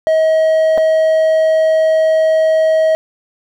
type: tone with dropouts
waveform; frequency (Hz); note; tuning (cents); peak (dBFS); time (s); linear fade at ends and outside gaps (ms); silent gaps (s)
triangle; 636; D#5; +38; -7; 0.07-2.95; 0; 0.776-0.78
effects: none